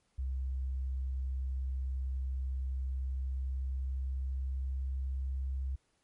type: tone with pitch glide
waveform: sine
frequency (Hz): 65.41 to 66.32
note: C2 to C2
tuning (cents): 0 to +24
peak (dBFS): -32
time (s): 0.18-5.76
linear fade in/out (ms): 10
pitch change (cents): +24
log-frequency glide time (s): 2.87-5.45
effects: pink hiss -75 dBFS RMS until 6.03 s + MP3 48 kbps